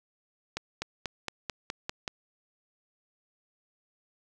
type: accelerating click train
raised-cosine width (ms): 0.2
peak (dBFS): -15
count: 8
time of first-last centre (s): 0.57-2.078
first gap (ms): 250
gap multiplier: 0.95
effects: none